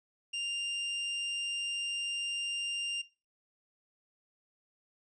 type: tone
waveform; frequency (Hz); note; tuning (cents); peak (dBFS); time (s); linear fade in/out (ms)
40% pulse; 2793; F7; -1; -32; 0.33-3.02; 10
effects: noise-tail reverb RT60 0.3 s tail -19 dB re dry + resampled to 22050 Hz